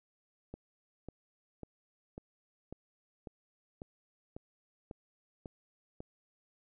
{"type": "click train", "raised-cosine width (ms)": 2, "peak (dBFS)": -30, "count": 11, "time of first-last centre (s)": [0.54, 6.004], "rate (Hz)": 1.83, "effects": []}